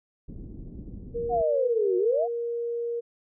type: low-pass noise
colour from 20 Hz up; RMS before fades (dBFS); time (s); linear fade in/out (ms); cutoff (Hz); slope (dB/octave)
pink; -40; 0.28-1.42; 5; 330; 24
type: tone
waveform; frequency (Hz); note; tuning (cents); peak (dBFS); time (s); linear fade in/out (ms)
sine; 470.4; A#4; +16; -27; 1.14-3.01; 20
type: exponential two-way sweep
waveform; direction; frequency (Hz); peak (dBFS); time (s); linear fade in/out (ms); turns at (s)
sine; down then up; 747 to 356.9 to 747; -22; 1.29-2.28; 50; 1.97
effects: none